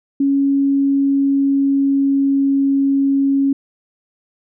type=tone with pitch glide; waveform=sine; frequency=277.2 to 275.3 Hz; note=C#4 to C#4; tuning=0 to -12 cents; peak=-12 dBFS; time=0.2-3.53 s; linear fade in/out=5 ms; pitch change=-12 cents; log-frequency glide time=0.44-2.68 s; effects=none